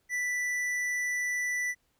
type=tone with tanh clipping; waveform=triangle; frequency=1975.5 Hz; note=B6; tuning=in tune; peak=-30 dBFS; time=0.09-1.75 s; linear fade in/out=50 ms; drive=15 dB; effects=pink hiss -73 dBFS RMS until 1.99 s